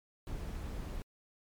brown noise, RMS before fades -40 dBFS, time 0.27-1.02 s, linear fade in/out 0 ms, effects MP3 96 kbps

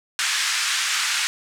pink band-pass noise, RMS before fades -23 dBFS, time 0.19-1.27 s, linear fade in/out 0 ms, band 1400 to 8500 Hz, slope 24 dB/octave, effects none

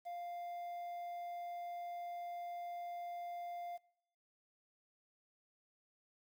triangle tone with quantisation, 698.5 Hz, F5, in tune, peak -40 dBFS, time 0.05-3.78 s, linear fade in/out 20 ms, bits 11, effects noise-tail reverb RT60 0.8 s tail -23 dB re dry

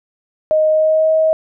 sine tone with pitch glide, 622.3 to 634.6 Hz, D#5 to D#5, 0 to +34 cents, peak -10 dBFS, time 0.51-1.33 s, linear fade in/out 0 ms, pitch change +34 cents, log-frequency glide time 0.7-1.11 s, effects none

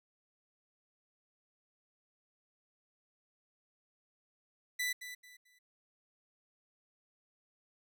sawtooth tone with echo, 1985 Hz, B6, 8 cents sharp, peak -29 dBFS, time 4.79-4.93 s, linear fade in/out 10 ms, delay 220 ms, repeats 3, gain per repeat -11 dB, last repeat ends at 5.59 s, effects none

